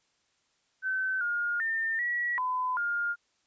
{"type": "tone with pitch steps", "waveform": "sine", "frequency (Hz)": [1530, 1422, 1806, 1927, 1010, 1412], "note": ["G6", "F6", "A6", "B6", "B5", "F6"], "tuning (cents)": [-42, 31, 45, -43, 39, 19], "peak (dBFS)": -27, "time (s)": [0.82, 3.16], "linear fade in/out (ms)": 50, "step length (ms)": 390, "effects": ["white hiss -72 dBFS RMS until 3.46 s", "resampled to 16000 Hz"]}